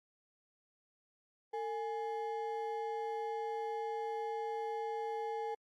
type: ring-modulated tone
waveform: triangle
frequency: 641 Hz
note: E5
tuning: 49 cents flat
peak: -31 dBFS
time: 1.53-5.55 s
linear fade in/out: 10 ms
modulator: 190 Hz
effects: AAC 64 kbps